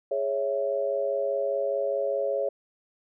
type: chord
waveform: sine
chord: C# minor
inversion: second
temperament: equal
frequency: 415.3 / 554.4 / 659.3 Hz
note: G#4 / C#5 / E5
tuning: 0 / 0 / 0 cents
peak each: -31 / -26 / -32 dBFS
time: 0.11-2.49 s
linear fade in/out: 5 ms
effects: none